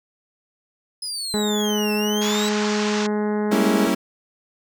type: exponential two-way sweep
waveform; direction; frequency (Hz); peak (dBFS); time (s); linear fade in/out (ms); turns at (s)
30% pulse; down then up; 5100 to 2637 to 3986; -23; 1.02-2.49; 5; 1.94
type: harmonic tone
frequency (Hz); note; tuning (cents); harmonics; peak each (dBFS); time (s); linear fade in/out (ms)
210; G#3; +19; 1 / 2 / 3 / 4 / 5 / 6 / 7 / 8 / 9 / 10; -22 / -24 / -35 / -32 / -38 / -43 / -40 / -42 / -43 / -49; 1.34-3.87; 0
type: band-pass noise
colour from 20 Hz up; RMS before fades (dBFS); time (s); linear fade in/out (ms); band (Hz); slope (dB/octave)
pink; -29; 2.21-3.07; 10; 880 to 7000; 48
type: chord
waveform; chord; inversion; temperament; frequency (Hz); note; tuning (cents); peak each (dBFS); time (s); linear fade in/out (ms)
35% pulse; G diminished seventh; none; equal; 196 / 233.1 / 277.2 / 329.6; G3 / Bb3 / Db4 / Fb4; 0 / 0 / 0 / 0; -22; 3.51-3.95; 10
effects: none